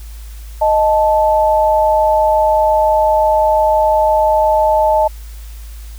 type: tone pair together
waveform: sine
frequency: 622.3 / 874.2 Hz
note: D#5 / A5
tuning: 0 / -11 cents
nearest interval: tritone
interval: 589 cents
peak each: -12 dBFS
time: 0.61-5.08 s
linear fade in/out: 10 ms
effects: added 54 Hz sine -28 dBFS peak until 5.98 s + white hiss -43 dBFS RMS until 5.98 s